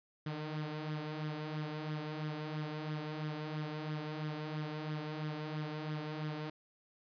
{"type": "tone with flanger", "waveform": "sawtooth", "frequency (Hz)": 153.1, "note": "D#3", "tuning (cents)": -28, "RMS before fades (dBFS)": -40, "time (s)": [0.26, 6.5], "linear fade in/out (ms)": 5, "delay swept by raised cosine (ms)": [0.57, 4.57], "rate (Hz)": 3, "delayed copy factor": 0.55, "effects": ["resampled to 11025 Hz"]}